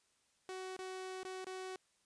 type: tone with dropouts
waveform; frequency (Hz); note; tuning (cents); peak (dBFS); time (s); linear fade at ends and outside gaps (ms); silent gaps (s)
sawtooth; 374.3; F#4; +20; -39; 0.49-1.76; 1; 0.765-0.79 / 1.232-1.25 / 1.445-1.468
effects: white hiss -75 dBFS RMS until 2.05 s + resampled to 22050 Hz